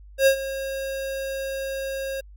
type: tone with ADSR envelope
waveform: square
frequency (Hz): 540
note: C#5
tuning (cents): -45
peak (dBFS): -13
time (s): 0.18-2.21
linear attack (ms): 86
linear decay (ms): 88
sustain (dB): -15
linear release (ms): 10
effects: added 50 Hz sine -43 dBFS peak until 2.36 s + AAC 64 kbps